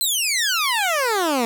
15% pulse exponential sweep, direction down, 4186 to 225.2 Hz, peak -12 dBFS, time 0.01-1.45 s, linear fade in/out 0 ms, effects none

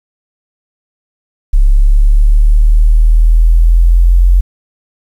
sine exponential sweep, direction up, 34.31 to 44.67 Hz, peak -3 dBFS, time 1.53-4.41 s, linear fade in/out 10 ms, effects 7-bit

